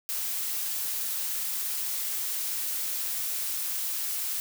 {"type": "noise", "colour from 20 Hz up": "blue", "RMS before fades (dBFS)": -31, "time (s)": [0.09, 4.4], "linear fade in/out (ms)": 0, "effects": []}